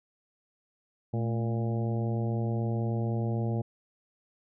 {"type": "harmonic tone with a mistuned harmonic", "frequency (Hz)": 116.1, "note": "A#2", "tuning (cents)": -7, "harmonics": [1, 2, 3, 4, 5, 6, 7], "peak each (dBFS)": [-28, -34, -38, -40, -42, -44, -45], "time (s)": [1.13, 3.62], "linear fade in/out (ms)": 10, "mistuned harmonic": 2, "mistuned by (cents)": -72, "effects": []}